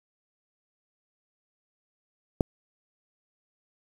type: click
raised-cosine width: 2 ms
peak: -8 dBFS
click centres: 2.408 s
effects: 7-bit